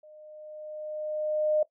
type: tone with level ramp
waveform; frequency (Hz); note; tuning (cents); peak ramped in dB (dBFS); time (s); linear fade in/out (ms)
sine; 611; D#5; -32; -49 to -20; 0.03-1.63; 5
effects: noise-tail reverb RT60 0.1 s tail -17 dB re dry

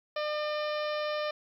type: harmonic tone with a mistuned harmonic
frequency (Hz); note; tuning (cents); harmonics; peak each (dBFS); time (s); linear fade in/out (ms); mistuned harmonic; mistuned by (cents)
602; D5; +43; 1 / 2 / 3 / 4 / 5 / 6 / 7 / 8 / 9; -31 / -37 / -41 / -43 / -45 / -47 / -48 / -49 / -50; 0.16-1.31; 5; 7; -29
effects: 11-bit

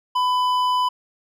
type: tone with hard clipping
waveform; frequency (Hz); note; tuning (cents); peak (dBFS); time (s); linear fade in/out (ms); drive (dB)
triangle; 1000; B5; +21; -19; 0.15-0.89; 10; 12
effects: none

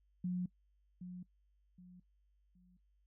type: tone with echo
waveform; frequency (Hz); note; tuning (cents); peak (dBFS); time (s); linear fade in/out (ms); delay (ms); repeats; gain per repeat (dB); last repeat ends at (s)
sine; 180; F#3; -47; -34; 0.24-0.46; 5; 770; 3; -10; 2.77
effects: noise-tail reverb RT60 0.1 s tail -21 dB re dry + added 50 Hz sine -70 dBFS peak until 3.06 s

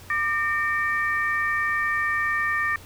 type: tone cluster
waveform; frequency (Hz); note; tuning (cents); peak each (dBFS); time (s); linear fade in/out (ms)
sine; 1193 / 1822 / 2308; D6 / A#6 / D7; +27 / -40 / -31; -27 / -23 / -32; 0.1-2.76; 2
effects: added 90 Hz sine -47 dBFS peak until 2.85 s + pink hiss -47 dBFS RMS until 2.85 s

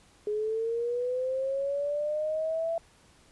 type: linear sweep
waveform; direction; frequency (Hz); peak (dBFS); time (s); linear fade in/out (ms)
sine; up; 415.8 to 670; -27; 0.27-2.78; 2
effects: pink hiss -60 dBFS RMS until 3.31 s + resampled to 24000 Hz

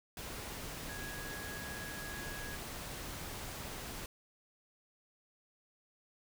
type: tone in noise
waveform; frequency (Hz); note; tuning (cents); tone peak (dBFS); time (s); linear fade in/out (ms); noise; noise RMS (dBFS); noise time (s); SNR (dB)
sine; 1661.2; G#6; 0; -46; 0.89-2.56; 2; pink; -44; 0.17-4.06; -5
effects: none

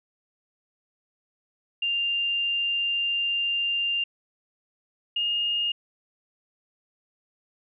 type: tone pair in turn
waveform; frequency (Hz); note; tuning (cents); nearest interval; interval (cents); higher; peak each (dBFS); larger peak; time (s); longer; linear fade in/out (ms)
sine; 2794 / 2840; F7 / F7; 0 / +28; unison; 28; second; -23; neither; 1.82-4.04 / 5.16-5.72; first; 5
effects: none

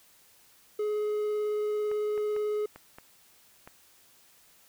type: tone with vibrato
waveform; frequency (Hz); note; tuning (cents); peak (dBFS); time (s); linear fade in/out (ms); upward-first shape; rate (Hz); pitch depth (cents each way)
triangle; 421.5; G#4; +26; -25; 0.79-2.66; 5; triangle; 18; 9
type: clicks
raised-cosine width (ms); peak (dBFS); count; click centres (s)
0.5; -30; 6; 1.915 / 2.178 / 2.364 / 2.76 / 2.985 / 3.675
effects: white hiss -60 dBFS RMS until 4.68 s

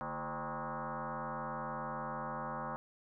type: tone with frequency modulation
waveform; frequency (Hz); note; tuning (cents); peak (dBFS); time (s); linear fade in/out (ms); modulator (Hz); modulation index
sine; 146.83; D3; 0; -37; 0.01-2.76; 0; 187; 6.6
effects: none

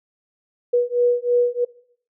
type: beating tone pair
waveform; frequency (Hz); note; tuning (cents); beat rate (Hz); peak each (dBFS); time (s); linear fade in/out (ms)
sine; 484.2 / 487.3; B4 / B4; -34 / -23; 3.1; -19; 0.73-1.65; 10
effects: noise-tail reverb RT60 0.6 s tail -21 dB re dry

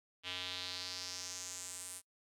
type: tone with band-pass filter sweep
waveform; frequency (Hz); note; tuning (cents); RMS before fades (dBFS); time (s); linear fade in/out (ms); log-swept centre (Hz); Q
square; 91; F#2; -28; -44; 0.23-2.02; 50; 3100 to 9500; 3.3
effects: noise-tail reverb RT60 0.1 s tail -24 dB re dry

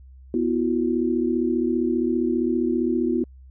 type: chord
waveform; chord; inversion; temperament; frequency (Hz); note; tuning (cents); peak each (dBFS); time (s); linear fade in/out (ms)
sine; B suspended fourth; none; equal with one note detuned; 246.9 / 329.6 / 364.7; B3 / E4 / F#4; 0 / 0 / -25; -23 / -24 / -25; 0.34-3.24; 2
effects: added 65 Hz sine -43 dBFS peak until 3.5 s

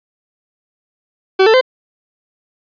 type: tone with pitch steps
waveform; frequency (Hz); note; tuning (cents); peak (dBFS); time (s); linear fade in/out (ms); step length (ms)
40% pulse; 380.9 / 442.6 / 514.3; G4 / A4 / C5; -50 / +10 / -30; -6; 1.39-1.612; 10; 74
effects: resampled to 11025 Hz + 8-bit

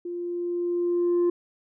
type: tone with level ramp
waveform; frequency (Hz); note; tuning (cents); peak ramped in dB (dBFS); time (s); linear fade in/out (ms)
sine; 349.2; F4; 0; -30 to -16; 0.05-1.3; 5
effects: tanh soft clip ceiling -18 dBFS

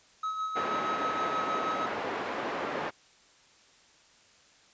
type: tone with tremolo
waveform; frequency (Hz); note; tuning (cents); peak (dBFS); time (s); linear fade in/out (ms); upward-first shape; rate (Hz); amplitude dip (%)
triangle; 1282; E6; -49; -27; 0.23-1.86; 5; sine; 6.3; 45
type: band-pass noise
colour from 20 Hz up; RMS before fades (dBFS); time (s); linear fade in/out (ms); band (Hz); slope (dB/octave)
pink; -34; 0.55-2.91; 20; 370 to 1700; 12
effects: white hiss -60 dBFS RMS until 4.73 s + resampled to 16000 Hz

